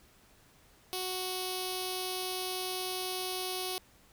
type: tone with notch filter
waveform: 5% pulse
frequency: 370 Hz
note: F#4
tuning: in tune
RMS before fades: -36 dBFS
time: 0.93-3.78 s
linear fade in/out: 0 ms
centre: 1700 Hz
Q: 0.54
effects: pink hiss -62 dBFS RMS until 4.12 s